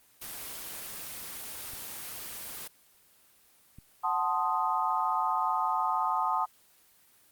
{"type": "noise", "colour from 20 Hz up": "white", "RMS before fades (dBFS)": -40, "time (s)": [0.21, 2.68], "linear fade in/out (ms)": 10}
{"type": "clicks", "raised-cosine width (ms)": 5, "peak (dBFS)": -36, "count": 2, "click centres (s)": [1.735, 3.786]}
{"type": "chord", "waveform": "sine", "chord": "F# diminished seventh", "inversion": "none", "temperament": "equal", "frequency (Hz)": [740, 880, 1046.5, 1244.5], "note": ["F#5", "A5", "C6", "Eb6"], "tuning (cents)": [0, 0, 0, 0], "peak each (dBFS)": [-33, -30, -32, -31], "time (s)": [4.03, 6.46], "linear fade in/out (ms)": 20}
{"effects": ["white hiss -62 dBFS RMS until 7.31 s", "Opus 24 kbps"]}